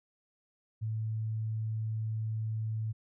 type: tone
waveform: sine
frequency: 110 Hz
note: A2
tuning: in tune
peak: -31 dBFS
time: 0.81-2.93 s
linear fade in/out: 20 ms
effects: none